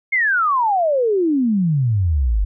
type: exponential sweep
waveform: sine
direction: down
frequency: 2180 to 46.25 Hz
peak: -14 dBFS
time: 0.12-2.45 s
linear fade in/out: 10 ms
effects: none